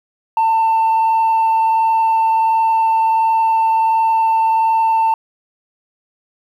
sine tone with frequency modulation, 895 Hz, A5, 29 cents sharp, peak -9 dBFS, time 0.37-5.14 s, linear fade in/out 2 ms, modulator 21.4 Hz, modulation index 0.35, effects tanh soft clip ceiling -10 dBFS + 8-bit

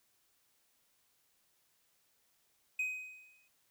triangle tone with exponential decay, 2513 Hz, D#7, 17 cents sharp, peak -29 dBFS, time 2.79-3.48 s, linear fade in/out 5 ms, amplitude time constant 150 ms, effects white hiss -74 dBFS RMS until 3.7 s

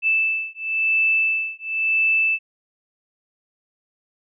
sine beating tone pair, 2637 / 2637.96 Hz, E7 / E7, 0 / +1 cents, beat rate 0.96 Hz, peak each -21 dBFS, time 0.02-2.39 s, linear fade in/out 50 ms, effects none

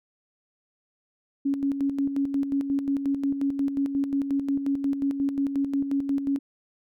sine tone with tremolo, 277.6 Hz, C#4, 3 cents sharp, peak -21 dBFS, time 1.45-6.39 s, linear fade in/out 10 ms, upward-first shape square, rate 5.6 Hz, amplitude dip 55%, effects none

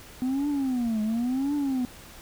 sine tone with vibrato, 249.7 Hz, B3, 19 cents sharp, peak -21 dBFS, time 0.22-1.85 s, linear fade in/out 0 ms, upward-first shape triangle, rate 0.94 Hz, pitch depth 290 cents each way, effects tanh soft clip ceiling -23 dBFS + pink hiss -47 dBFS RMS until 2.21 s

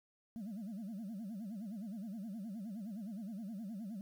sine tone with vibrato, 209.5 Hz, G#3, 15 cents sharp, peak -39 dBFS, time 0.36-4.01 s, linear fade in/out 0 ms, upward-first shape sine, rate 9.6 Hz, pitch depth 210 cents each way, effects tanh soft clip ceiling -40 dBFS + 11-bit

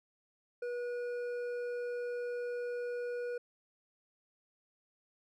sine tone with hard clipping, 485 Hz, B4, 31 cents flat, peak -37 dBFS, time 0.62-3.38 s, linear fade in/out 5 ms, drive 7 dB, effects none

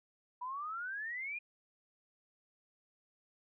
sine exponential sweep, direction up, 968 to 2470 Hz, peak -38 dBFS, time 0.41-1.39 s, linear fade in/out 10 ms, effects none

